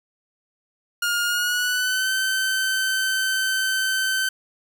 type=tone with pitch glide; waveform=sawtooth; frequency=1419 to 1538.5 Hz; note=F6 to G6; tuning=+27 to -33 cents; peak=-17 dBFS; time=1.02-4.29 s; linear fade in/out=5 ms; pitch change=+140 cents; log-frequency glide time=1.24-2.11 s; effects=none